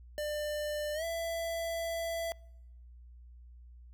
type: tone with pitch glide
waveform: square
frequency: 597 to 666.3 Hz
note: D5 to E5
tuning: +28 to +18 cents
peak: -34 dBFS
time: 0.18-2.32 s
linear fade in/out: 0 ms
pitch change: +190 cents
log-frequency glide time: 0.94-1.04 s
effects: noise-tail reverb RT60 0.9 s tail -26 dB re dry + added 60 Hz sine -50 dBFS peak until 3.93 s